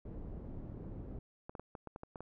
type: low-pass noise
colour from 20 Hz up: pink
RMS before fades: -45 dBFS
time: 0.05-1.19 s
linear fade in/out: 5 ms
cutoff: 360 Hz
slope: 12 dB/octave
type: clicks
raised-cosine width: 1 ms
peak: -31 dBFS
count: 9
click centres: 1.495 / 1.552 / 1.596 / 1.752 / 1.873 / 1.961 / 2.034 / 2.158 / 2.206 s
effects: none